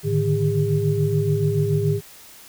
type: tone cluster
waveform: sine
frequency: 107 / 147 / 154 / 403.9 Hz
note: A2 / D3 / D#3 / G#4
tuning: -48 / +2 / -17 / -48 cents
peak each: -23 dBFS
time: 0.03-2.01 s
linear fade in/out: 50 ms
effects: white hiss -45 dBFS RMS until 2.48 s